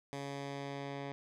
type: tone with low-pass filter sweep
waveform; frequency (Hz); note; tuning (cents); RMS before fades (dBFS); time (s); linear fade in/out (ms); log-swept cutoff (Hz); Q
10% pulse; 140; C#3; +18; -42; 0.13-1.12; 0; 8000 to 3200; 0.81
effects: none